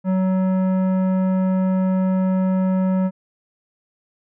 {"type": "tone with tanh clipping", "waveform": "triangle", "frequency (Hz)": 187.4, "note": "F#3", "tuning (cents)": 22, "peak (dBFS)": -18, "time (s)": [0.04, 3.11], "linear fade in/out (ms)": 50, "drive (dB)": 17, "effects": []}